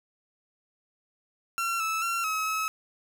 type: tone with pitch steps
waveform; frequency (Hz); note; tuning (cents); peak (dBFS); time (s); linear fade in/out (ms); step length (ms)
30% pulse; 1363 / 1309 / 1365 / 1282 / 1289; F6 / E6 / F6 / E6 / E6; -43 / -13 / -40 / -49 / -39; -24; 1.58-2.68; 0; 220
effects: none